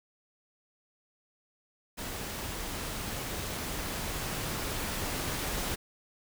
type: noise with level ramp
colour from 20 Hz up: pink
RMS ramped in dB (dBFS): -38 to -33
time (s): 1.97-5.76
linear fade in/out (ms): 20
effects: none